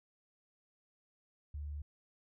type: tone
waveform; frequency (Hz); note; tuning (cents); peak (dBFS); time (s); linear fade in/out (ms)
sine; 73.42; D2; 0; -39; 1.54-1.82; 5
effects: none